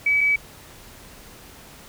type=tone pair in turn; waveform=sine; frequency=2286 / 2286 Hz; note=D7 / D7; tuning=-47 / -47 cents; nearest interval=unison; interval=0 cents; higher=neither; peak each=-16 dBFS; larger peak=neither; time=0.06-0.21 / 0.21-0.36 s; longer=neither; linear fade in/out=5 ms; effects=pink hiss -45 dBFS RMS until 1.88 s